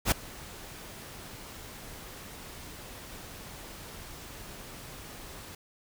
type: noise with ADSR envelope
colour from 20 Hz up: pink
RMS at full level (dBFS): -22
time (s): 0.05-5.55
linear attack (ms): 67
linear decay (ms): 6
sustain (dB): -23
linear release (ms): 3
effects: none